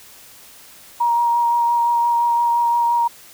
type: tone with vibrato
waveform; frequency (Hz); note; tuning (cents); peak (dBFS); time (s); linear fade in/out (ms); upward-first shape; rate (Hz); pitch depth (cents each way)
sine; 944; A#5; +22; -14; 1-3.08; 10; sine; 5.8; 12
effects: white hiss -44 dBFS RMS until 3.33 s